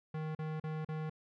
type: tone bursts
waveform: square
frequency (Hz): 156.1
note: D#3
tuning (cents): +6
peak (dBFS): -37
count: 4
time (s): 0.14-1.097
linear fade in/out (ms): 5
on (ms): 210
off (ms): 39
effects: low-pass 2000 Hz 12 dB/octave